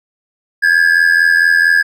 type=ring-modulated tone; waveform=triangle; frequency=1661.2 Hz; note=G#6; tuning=in tune; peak=-3 dBFS; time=0.62-1.83 s; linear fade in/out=20 ms; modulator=42.2 Hz; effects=none